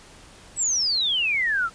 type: exponential sweep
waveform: sine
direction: down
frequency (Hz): 8060 to 1287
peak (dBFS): -20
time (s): 0.56-1.7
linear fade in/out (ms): 50
effects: pink hiss -48 dBFS RMS until 1.74 s + resampled to 22050 Hz